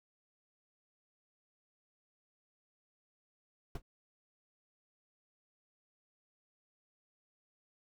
brown noise with exponential decay, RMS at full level -32 dBFS, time 3.75-3.82 s, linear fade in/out 5 ms, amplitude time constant 15 ms, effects none

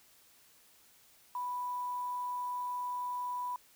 sine tone with quantisation, 987.8 Hz, B5, in tune, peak -34 dBFS, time 1.35-3.56 s, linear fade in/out 2 ms, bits 9, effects white hiss -63 dBFS RMS until 3.75 s

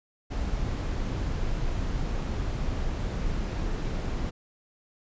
brown noise, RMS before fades -29 dBFS, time 0.3-4.31 s, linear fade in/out 20 ms, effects resampled to 16000 Hz

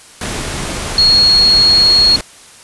sine tone in noise, 4311 Hz, C#8, 49 cents flat, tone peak -6 dBFS, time 0.98-2.16 s, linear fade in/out 2 ms, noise pink, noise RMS -21 dBFS, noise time 0.21-2.21 s, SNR +12 dB, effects white hiss -39 dBFS RMS until 2.63 s + resampled to 24000 Hz

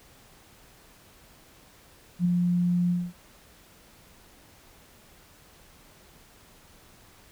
sine tone with ADSR envelope, 176.3 Hz, F3, 17 cents sharp, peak -18 dBFS, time 2.19-3.13 s, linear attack 62 ms, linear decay 6 ms, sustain -3 dB, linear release 230 ms, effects pink hiss -55 dBFS RMS until 7.31 s

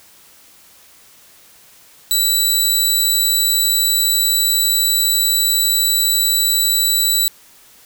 15% pulse tone, 3951 Hz, B7, in tune, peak -6 dBFS, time 2.11-7.28 s, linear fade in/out 0 ms, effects white hiss -47 dBFS RMS until 7.85 s

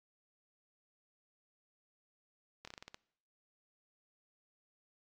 slowing click train, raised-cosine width 0.2 ms, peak -30 dBFS, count 8, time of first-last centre 2.65-2.944 s, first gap 25 ms, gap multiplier 1.17, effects noise-tail reverb RT60 0.8 s tail -25 dB re dry + AAC 48 kbps

